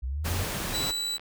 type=linear sweep; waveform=sine; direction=up; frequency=60 to 97 Hz; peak=-28 dBFS; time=0.02-0.45 s; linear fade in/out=20 ms
type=noise; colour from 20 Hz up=pink; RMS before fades=-32 dBFS; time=0.24-0.92 s; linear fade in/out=20 ms
type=click train; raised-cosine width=0.3 ms; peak=-30 dBFS; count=35; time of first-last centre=0.71-1.196 s; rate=70 Hz
type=tone; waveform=35% pulse; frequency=3951 Hz; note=B7; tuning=in tune; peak=-26 dBFS; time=0.73-1.18 s; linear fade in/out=20 ms
effects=none